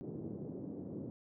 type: band-pass noise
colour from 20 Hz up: white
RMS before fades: -44 dBFS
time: 0.01-1.1 s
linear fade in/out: 0 ms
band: 110 to 380 Hz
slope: 24 dB/octave
effects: none